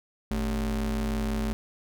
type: ring-modulated tone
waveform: square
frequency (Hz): 84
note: E2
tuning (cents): +33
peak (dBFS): -24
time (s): 0.31-1.53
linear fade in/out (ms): 0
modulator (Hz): 135
effects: none